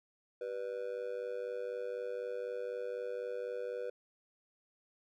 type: tone with amplitude modulation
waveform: triangle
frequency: 490 Hz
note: B4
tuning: 14 cents flat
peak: -31 dBFS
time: 0.41-3.9 s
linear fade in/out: 5 ms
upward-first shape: sine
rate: 104 Hz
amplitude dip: 90%
effects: none